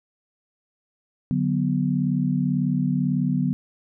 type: chord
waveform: sine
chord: B minor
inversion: first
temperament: equal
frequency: 146.83 / 185 / 246.9 Hz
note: D3 / F#3 / B3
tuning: 0 / 0 / 0 cents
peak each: -24 dBFS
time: 1.31-3.53 s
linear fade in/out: 0 ms
effects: none